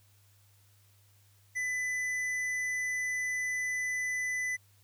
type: tone with hard clipping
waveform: triangle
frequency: 2000 Hz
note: B6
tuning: 21 cents sharp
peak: -32 dBFS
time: 1.55-4.57 s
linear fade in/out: 20 ms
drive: 12 dB
effects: added 100 Hz sine -62 dBFS peak until 4.83 s + white hiss -67 dBFS RMS until 4.83 s